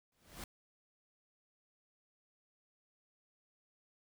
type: noise with exponential growth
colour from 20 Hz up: pink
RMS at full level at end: -43 dBFS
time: 0.12-0.44 s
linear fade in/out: 2 ms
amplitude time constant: 69 ms
effects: none